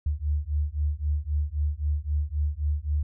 sine beating tone pair, 72.4 / 76.2 Hz, D2 / D#2, -24 / -36 cents, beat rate 3.8 Hz, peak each -27 dBFS, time 0.06-3.03 s, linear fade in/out 5 ms, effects none

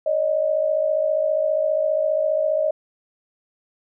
sine tone pair together, 567.1 / 622 Hz, C#5 / D#5, +39 / -1 cents, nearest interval major second, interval 160 cents, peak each -23 / -19 dBFS, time 0.06-2.71 s, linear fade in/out 5 ms, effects none

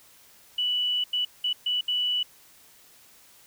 sine tone bursts at uneven times, 2960 Hz, F#7, in tune, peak -23 dBFS, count 5, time 0.58-1.04 / 1.13-1.25 / 1.44-1.53 / 1.66-1.81 / 1.88-2.23 s, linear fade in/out 5 ms, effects white hiss -55 dBFS RMS until 3.46 s

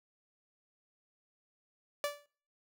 sawtooth tone with exponential decay, 581 Hz, D5, 19 cents flat, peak -25 dBFS, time 2.04-2.26 s, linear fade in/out 1 ms, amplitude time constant 46 ms, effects noise-tail reverb RT60 0.5 s tail -24 dB re dry

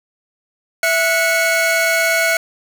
45% pulse tone cluster, 661 / 1463 / 2209 Hz, E5 / F#6 / C#7, +5 / -20 / -7 cents, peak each -18 dBFS, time 0.83-2.37 s, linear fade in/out 2 ms, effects none

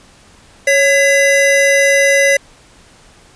square tone pair together, 554 / 2013 Hz, C#5 / B6, -1 / +33 cents, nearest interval octave + minor seventh, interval 2234 cents, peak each -12 dBFS, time 0.67-2.37 s, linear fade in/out 5 ms, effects pink hiss -45 dBFS RMS until 3.35 s + resampled to 22050 Hz

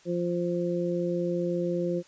harmonic tone, 174.5 Hz, F3, 1 cent flat, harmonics 1 / 2 / 3, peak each -30 / -29 / -31 dBFS, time 0.05-2.03 s, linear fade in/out 50 ms, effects white hiss -57 dBFS RMS until 2.07 s + resampled to 16000 Hz

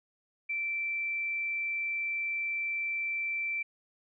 sine tone, 2338 Hz, D7, 8 cents flat, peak -30 dBFS, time 0.49-3.63 s, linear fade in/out 10 ms, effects none

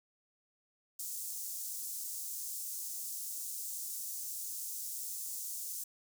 pink high-pass noise, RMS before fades -41 dBFS, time 0.99-5.84 s, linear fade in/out 5 ms, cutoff 6600 Hz, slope 24 dB/octave, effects none

